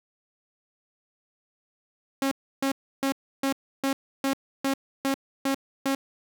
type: tone bursts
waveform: sawtooth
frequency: 271.9 Hz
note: C#4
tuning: 33 cents flat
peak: -19 dBFS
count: 10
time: 2.22-5.95 s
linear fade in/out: 2 ms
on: 94 ms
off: 310 ms
effects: none